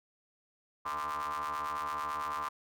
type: ring-modulated tone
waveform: 40% pulse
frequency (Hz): 74.3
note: D2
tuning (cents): +21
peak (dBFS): -30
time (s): 0.85-2.49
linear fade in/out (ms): 10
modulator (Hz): 1110
effects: none